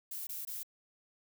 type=noise bursts; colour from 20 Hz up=violet; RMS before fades=-41 dBFS; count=3; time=0.11-0.632 s; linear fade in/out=5 ms; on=160 ms; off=21 ms; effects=none